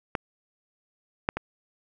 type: clicks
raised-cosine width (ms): 0.5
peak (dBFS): -11 / -8 / -14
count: 3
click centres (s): 0.152 / 1.289 / 1.37
effects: none